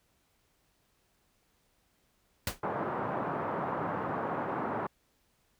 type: noise with exponential decay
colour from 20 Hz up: pink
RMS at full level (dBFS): -27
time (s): 2.47-2.6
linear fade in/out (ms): 2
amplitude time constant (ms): 27
type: band-pass noise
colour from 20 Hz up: white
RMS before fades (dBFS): -34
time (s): 2.63-4.87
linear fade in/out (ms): 5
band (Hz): 110 to 1200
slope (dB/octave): 24
effects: pink hiss -72 dBFS RMS until 5.59 s